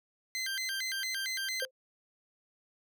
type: tone with vibrato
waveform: 20% pulse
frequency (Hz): 1800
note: A6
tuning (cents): +39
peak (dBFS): -28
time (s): 0.35-1.65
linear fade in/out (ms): 0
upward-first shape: square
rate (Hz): 4.4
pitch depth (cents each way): 230
type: tone with exponential decay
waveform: sine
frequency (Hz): 519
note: C5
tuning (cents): -14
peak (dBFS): -30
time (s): 1.62-1.71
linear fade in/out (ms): 5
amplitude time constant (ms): 18
effects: none